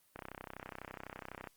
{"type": "click train", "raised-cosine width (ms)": 0.5, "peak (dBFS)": -28, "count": 43, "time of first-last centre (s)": [0.16, 1.472], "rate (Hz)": 32, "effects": ["white hiss -70 dBFS RMS until 1.56 s", "Opus 32 kbps"]}